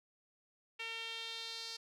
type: tone with band-pass filter sweep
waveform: sawtooth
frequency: 455 Hz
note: A#4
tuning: 42 cents flat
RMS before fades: -44 dBFS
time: 0.79-1.77 s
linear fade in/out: 10 ms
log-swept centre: 2700 to 4700 Hz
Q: 3.4
effects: none